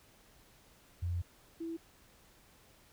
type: tone pair in turn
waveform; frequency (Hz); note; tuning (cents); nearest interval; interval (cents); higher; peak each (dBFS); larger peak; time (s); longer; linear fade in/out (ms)
sine; 87.31 / 330.4; F2 / E4; 0 / +4; octave + major seventh; 2304; second; -32 / -37; first; 1.02-1.22 / 1.6-1.77; first; 10
effects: pink hiss -63 dBFS RMS until 2.92 s